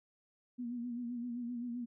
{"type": "tone with vibrato", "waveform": "sine", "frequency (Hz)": 240.7, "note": "B3", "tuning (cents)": -44, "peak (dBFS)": -37, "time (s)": [0.58, 1.86], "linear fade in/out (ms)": 20, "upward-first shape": "sine", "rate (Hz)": 7.7, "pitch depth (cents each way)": 52, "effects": []}